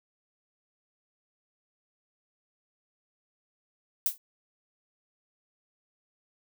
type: noise with exponential decay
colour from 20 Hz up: violet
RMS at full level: -22 dBFS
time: 4.06-4.18 s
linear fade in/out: 1 ms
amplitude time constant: 26 ms
effects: none